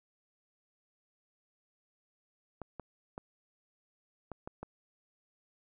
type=clicks; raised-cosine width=1 ms; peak=-27 dBFS; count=6; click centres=2.617 / 2.797 / 3.179 / 4.317 / 4.475 / 4.63 s; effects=none